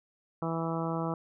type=harmonic tone; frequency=164.5 Hz; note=E3; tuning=3 cents flat; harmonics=1 / 2 / 3 / 4 / 5 / 6 / 7 / 8; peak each=-33 / -36 / -38 / -39 / -40 / -41 / -41 / -42 dBFS; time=0.42-1.14 s; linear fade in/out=2 ms; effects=none